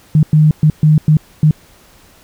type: tone bursts at uneven times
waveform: sine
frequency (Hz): 153.5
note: D#3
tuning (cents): -23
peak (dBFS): -5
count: 6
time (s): 0.15-0.23 / 0.33-0.51 / 0.63-0.7 / 0.83-0.98 / 1.08-1.17 / 1.43-1.51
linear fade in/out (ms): 2
effects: pink hiss -46 dBFS RMS until 2.23 s